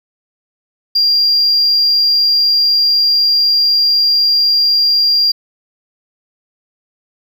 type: tone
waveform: triangle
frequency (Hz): 4776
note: D8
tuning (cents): +28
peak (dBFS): -6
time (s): 0.95-5.32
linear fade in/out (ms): 10
effects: tanh soft clip ceiling -6 dBFS